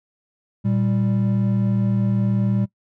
triangle tone pair together, 116.54 / 196 Hz, A#2 / G3, 0 / 0 cents, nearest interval major sixth, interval 900 cents, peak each -18 dBFS, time 0.64-2.66 s, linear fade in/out 20 ms, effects noise-tail reverb RT60 0.1 s tail -21 dB re dry

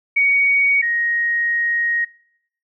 sine tone pair in turn, 2243 / 1876.4 Hz, C#7 / A#6, +20 / +11 cents, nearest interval minor third, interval 309 cents, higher first, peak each -12 / -17 dBFS, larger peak first, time 0.16-0.82 / 0.82-2.05 s, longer second, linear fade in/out 10 ms, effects noise-tail reverb RT60 0.7 s tail -22 dB re dry

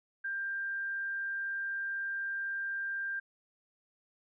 sine tone, 1589 Hz, G6, 23 cents sharp, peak -33 dBFS, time 0.24-3.2 s, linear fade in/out 10 ms, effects none

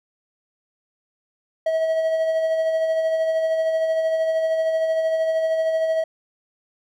triangle tone with tremolo, 644 Hz, E5, 41 cents flat, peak -15 dBFS, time 1.66-6.04 s, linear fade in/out 5 ms, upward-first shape sine, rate 13 Hz, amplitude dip 35%, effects none

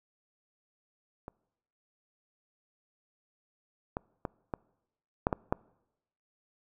clicks, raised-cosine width 1 ms, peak -27 / -19 / -19 / -19 / -11 / -14 / -12 dBFS, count 7, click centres 1.281 / 3.969 / 4.252 / 4.538 / 5.269 / 5.328 / 5.525 s, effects noise-tail reverb RT60 0.9 s tail -25 dB re dry

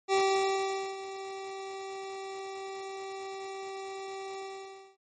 25% pulse tone with ADSR envelope, 387.4 Hz, G4, 20 cents flat, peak -19 dBFS, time 0.08-4.97 s, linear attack 50 ms, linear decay 830 ms, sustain -15 dB, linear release 550 ms, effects MP3 32 kbps

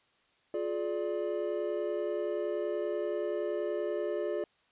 triangle chord, D diminished, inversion first, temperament just, 352.4 / 422.9 / 587.3 Hz, F4 / Ab4 / D5, +16 / +31 / 0 cents, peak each -33 dBFS, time 0.54-4.44 s, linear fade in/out 2 ms, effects white hiss -69 dBFS RMS until 4.71 s + resampled to 8000 Hz

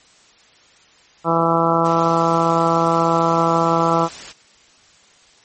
harmonic tone, 166.2 Hz, E3, 15 cents sharp, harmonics 1 / 2 / 3 / 4 / 5 / 6 / 7 / 8, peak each -22 / -22 / -22 / -22 / -22 / -22 / -22 / -22 dBFS, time 1.24-4.09 s, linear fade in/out 50 ms
white noise, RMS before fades -34 dBFS, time 1.84-4.33 s, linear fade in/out 20 ms
effects white hiss -51 dBFS RMS until 5.44 s + MP3 32 kbps

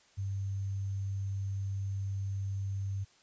sine tone with sample-and-hold, 98 Hz, G2, in tune, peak -32 dBFS, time 0.17-3.05 s, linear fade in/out 20 ms, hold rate 6300 Hz, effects white hiss -64 dBFS RMS until 3.22 s + resampled to 16000 Hz

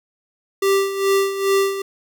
square tone with tremolo, 392 Hz, G4, in tune, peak -14 dBFS, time 0.62-1.82 s, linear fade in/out 5 ms, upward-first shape sine, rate 2.4 Hz, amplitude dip 70%, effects none

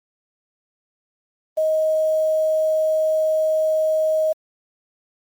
sine tone with quantisation, 628 Hz, D#5, 16 cents sharp, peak -16 dBFS, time 1.57-4.33 s, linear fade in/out 10 ms, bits 7, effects Opus 24 kbps

